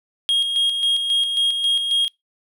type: tone with tremolo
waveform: triangle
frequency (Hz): 3258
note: G#7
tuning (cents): -34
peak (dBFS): -14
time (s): 0.29-2.08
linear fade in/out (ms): 0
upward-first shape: square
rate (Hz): 3.7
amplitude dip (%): 45
effects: noise-tail reverb RT60 0.2 s tail -26 dB re dry